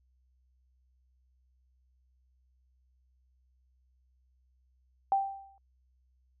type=tone with exponential decay; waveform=sine; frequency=784 Hz; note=G5; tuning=in tune; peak=-21 dBFS; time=5.12-5.58 s; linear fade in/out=1 ms; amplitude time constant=100 ms; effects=added 63 Hz sine -66 dBFS peak until 6.4 s